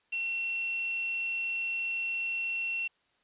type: tone with quantisation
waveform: sine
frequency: 2717 Hz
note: F7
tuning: 48 cents flat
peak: -30 dBFS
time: 0.12-2.88 s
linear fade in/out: 10 ms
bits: 8
effects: white hiss -71 dBFS RMS until 3.23 s + resampled to 8000 Hz

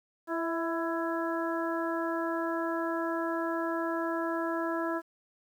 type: harmonic tone with a mistuned harmonic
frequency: 333 Hz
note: E4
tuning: 18 cents sharp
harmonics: 1 / 2 / 3 / 4 / 5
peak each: -32 / -35 / -37 / -38 / -39 dBFS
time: 0.27-5.02 s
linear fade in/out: 50 ms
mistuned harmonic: 2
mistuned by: -25 cents
effects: 10-bit

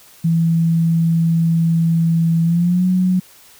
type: tone with pitch glide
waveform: sine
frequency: 165.4 to 183.52 Hz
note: E3 to F#3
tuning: +6 to -14 cents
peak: -12 dBFS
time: 0.24-3.2 s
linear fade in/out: 10 ms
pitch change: +180 cents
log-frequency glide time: 2.43-2.86 s
effects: white hiss -46 dBFS RMS until 3.59 s

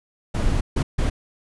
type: noise bursts at uneven times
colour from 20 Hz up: brown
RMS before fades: -20 dBFS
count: 3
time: 0.34-0.61 / 0.76-0.83 / 0.98-1.1 s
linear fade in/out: 10 ms
effects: resampled to 24000 Hz

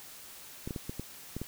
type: clicks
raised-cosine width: 3 ms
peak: -23 dBFS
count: 7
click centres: 0.675 / 0.708 / 0.762 / 0.895 / 0.996 / 1.366 / 1.416 s
effects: white hiss -49 dBFS RMS until 1.47 s

